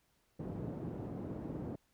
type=band-pass noise; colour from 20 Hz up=pink; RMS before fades=-42 dBFS; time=0.39-1.76 s; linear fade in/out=10 ms; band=120 to 390 Hz; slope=12 dB/octave; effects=pink hiss -75 dBFS RMS until 1.93 s